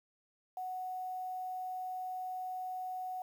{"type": "tone with quantisation", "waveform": "sine", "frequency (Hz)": 740, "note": "F#5", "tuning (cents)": 0, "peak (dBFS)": -37, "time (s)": [0.57, 3.22], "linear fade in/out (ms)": 2, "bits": 10, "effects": []}